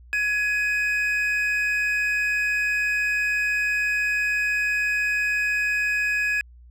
triangle tone pair together, 1678 / 2512 Hz, G#6 / D#7, +17 / +16 cents, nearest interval perfect fifth, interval 699 cents, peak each -22 dBFS, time 0.13-6.41 s, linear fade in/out 0 ms, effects added 60 Hz sine -45 dBFS peak until 6.7 s

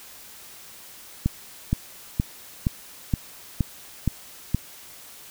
click train, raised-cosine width 5 ms, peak -8 dBFS, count 8, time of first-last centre 1.26-4.546 s, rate 2.13 Hz, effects white hiss -45 dBFS RMS until 5.3 s

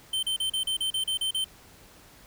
square tone bursts, 3100 Hz, G7, 20 cents flat, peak -26 dBFS, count 10, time 0.13-1.444 s, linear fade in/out 5 ms, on 99 ms, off 36 ms, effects pink hiss -53 dBFS RMS until 2.26 s

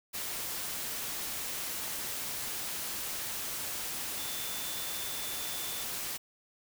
sine tone in noise, 3520 Hz, A7, in tune, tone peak -44 dBFS, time 4.17-5.84 s, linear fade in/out 20 ms, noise white, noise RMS -37 dBFS, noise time 0.13-6.18 s, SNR -10 dB, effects none

